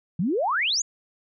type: exponential sweep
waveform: sine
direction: up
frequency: 154.1 to 7140 Hz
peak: -21 dBFS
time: 0.19-0.82 s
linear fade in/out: 5 ms
effects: none